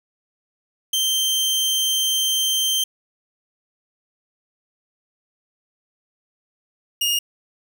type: tone pair in turn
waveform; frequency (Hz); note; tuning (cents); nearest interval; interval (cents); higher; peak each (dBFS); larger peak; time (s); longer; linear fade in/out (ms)
sawtooth; 3136 / 2845; G7 / F7; 0 / +31; major second; 169; first; -15; neither; 0.93-2.84 / 7.01-7.19; first; 5
effects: none